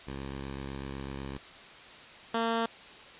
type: tone pair in turn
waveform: 10% pulse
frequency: 68 / 228.7 Hz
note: C#2 / A#3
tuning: -33 / -33 cents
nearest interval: octave + major sixth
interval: 2100 cents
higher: second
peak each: -29 / -19 dBFS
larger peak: second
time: 0.07-1.38 / 2.34-2.66 s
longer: first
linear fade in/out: 5 ms
effects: white hiss -49 dBFS RMS until 3.19 s + resampled to 8000 Hz